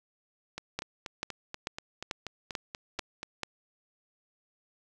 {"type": "two click trains", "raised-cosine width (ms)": 0.2, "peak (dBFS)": [-20, -15], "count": [12, 7], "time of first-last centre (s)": [[0.58, 3.231], [0.79, 3.433]], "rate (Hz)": [4.15, 2.27], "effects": []}